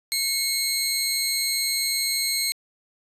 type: tone pair together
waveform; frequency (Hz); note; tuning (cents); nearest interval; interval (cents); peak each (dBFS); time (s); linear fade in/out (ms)
20% pulse; 2184 / 4123; C#7 / C8; -26 / -26; major seventh; 1100; -22 / -18; 0.12-2.52; 0
effects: resampled to 32000 Hz